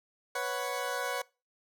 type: chord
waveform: 20% pulse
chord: B suspended second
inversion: none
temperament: equal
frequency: 493.9 / 554.4 / 740 Hz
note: B4 / C#5 / F#5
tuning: 0 / 0 / 0 cents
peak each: -31 / -31 / -33 dBFS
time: 0.35-1.22 s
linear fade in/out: 5 ms
effects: noise-tail reverb RT60 0.3 s tail -23 dB re dry